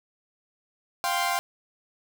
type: chord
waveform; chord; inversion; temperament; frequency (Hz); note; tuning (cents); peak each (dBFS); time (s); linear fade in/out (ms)
sawtooth; F suspended second; none; equal; 698.5 / 784 / 1046.5; F5 / G5 / C6; 0 / 0 / 0; -25; 1.04-1.39; 0
effects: 7-bit